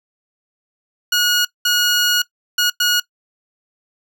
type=tone bursts at uneven times; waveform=15% pulse; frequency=1447 Hz; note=F#6; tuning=39 cents flat; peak=-7 dBFS; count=4; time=1.12-1.45 / 1.65-2.22 / 2.58-2.7 / 2.8-3 s; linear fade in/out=5 ms; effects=noise-tail reverb RT60 0.1 s tail -20 dB re dry